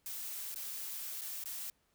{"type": "noise with dropouts", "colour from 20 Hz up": "blue", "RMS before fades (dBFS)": -42, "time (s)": [0.06, 1.7], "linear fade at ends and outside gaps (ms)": 1, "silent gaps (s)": [[0.544, 0.559], [1.211, 1.216], [1.439, 1.457]], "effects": ["pink hiss -75 dBFS RMS until 1.94 s"]}